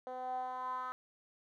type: tone with band-pass filter sweep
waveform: 10% pulse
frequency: 254.4 Hz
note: C4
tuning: 48 cents flat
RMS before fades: -40 dBFS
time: 0.07-0.92 s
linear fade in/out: 0 ms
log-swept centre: 610 to 1200 Hz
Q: 6.6
effects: none